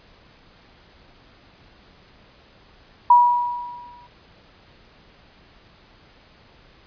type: tone with exponential decay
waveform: sine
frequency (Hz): 968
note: B5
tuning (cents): -35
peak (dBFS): -7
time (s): 3.1-4.07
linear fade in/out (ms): 5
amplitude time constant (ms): 210
effects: pink hiss -52 dBFS RMS until 6.86 s + resampled to 11025 Hz